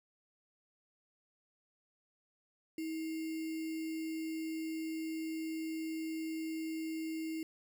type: tone with sample-and-hold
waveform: sine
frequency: 320.2 Hz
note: D#4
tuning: 50 cents sharp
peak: -36 dBFS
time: 2.78-7.43 s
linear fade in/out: 2 ms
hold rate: 2450 Hz
effects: none